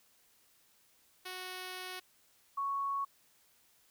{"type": "tone pair in turn", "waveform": ["5% pulse", "sine"], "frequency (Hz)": [368.7, 1109.6], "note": ["F#4", "C#6"], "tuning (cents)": [-6, 1], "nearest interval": "octave + perfect fifth", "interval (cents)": 1907, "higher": "second", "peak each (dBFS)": [-30, -32], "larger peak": "first", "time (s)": [[1.25, 2], [2.57, 3.05]], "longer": "first", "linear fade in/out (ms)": 10, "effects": ["white hiss -68 dBFS RMS until 3.9 s"]}